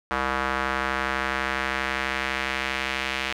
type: tone with band-pass filter sweep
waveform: square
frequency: 66.1 Hz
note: C2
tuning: 18 cents sharp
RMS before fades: -27 dBFS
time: 0.11-3.33 s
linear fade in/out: 0 ms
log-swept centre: 1300 to 2500 Hz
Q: 1.6
effects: none